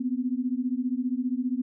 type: beating tone pair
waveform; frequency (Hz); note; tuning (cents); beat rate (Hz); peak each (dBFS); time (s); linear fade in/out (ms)
sine; 244.4 / 259.4; B3 / C4; -18 / -15; 15; -28; 0-1.62; 10
effects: none